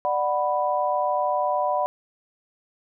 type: chord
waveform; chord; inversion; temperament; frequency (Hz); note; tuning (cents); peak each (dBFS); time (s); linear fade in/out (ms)
sine; B minor; first; just; 592.7 / 740.8 / 987.8; D5 / F#5 / B5; +16 / +2 / 0; -25; 0.05-1.86; 0
effects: none